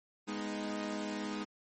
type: chord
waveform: sawtooth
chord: G# minor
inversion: none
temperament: equal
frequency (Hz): 207.7 / 246.9 / 311.1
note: G#3 / B3 / D#4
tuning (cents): 0 / 0 / 0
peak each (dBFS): -35 / -40 / -36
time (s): 0.27-1.45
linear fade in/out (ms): 20
effects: MP3 32 kbps